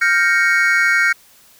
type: chord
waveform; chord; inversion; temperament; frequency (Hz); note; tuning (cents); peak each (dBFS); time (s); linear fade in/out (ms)
triangle; G half-diminished seventh; third; equal; 1396.9 / 1568 / 1864.7 / 2217; F6 / G6 / Bb6 / Db7; 0 / 0 / 0 / 0; -16; 0.01-1.13; 10
effects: white hiss -49 dBFS RMS until 1.59 s